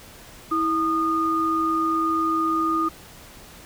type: tone pair together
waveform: sine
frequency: 324.7 / 1225.9 Hz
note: E4 / D#6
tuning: -26 / -26 cents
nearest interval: octave + major seventh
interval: 2300 cents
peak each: -24 / -21 dBFS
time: 0.51-2.89 s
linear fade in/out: 10 ms
effects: pink hiss -45 dBFS RMS until 3.65 s